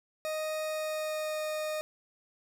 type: tone with pitch glide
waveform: 40% pulse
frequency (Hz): 622.3 to 616.6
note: D#5 to D#5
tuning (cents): 0 to -16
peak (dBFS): -31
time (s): 0.25-1.81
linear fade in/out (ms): 0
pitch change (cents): -16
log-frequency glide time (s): 0.64-1.44
effects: 12-bit